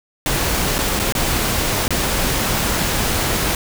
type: noise with dropouts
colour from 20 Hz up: pink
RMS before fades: -19 dBFS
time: 0.26-3.55 s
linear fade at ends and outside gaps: 1 ms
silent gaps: 0.783-0.788 / 0.992-0.997 / 1.124-1.151 / 1.88-1.906 s
effects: none